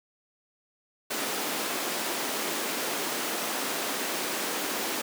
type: high-pass noise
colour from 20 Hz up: pink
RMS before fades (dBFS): -31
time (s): 1.1-5.02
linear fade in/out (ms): 10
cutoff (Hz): 250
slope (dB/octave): 24
effects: none